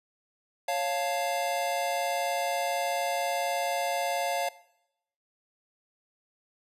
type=chord; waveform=square; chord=Db augmented; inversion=none; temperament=equal; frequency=554.4 / 698.5 / 880 Hz; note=Db5 / F5 / A5; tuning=0 / 0 / 0 cents; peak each=-33 / -30 / -35 dBFS; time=0.68-4.49 s; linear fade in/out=5 ms; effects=noise-tail reverb RT60 0.8 s tail -19 dB re dry + resampled to 32000 Hz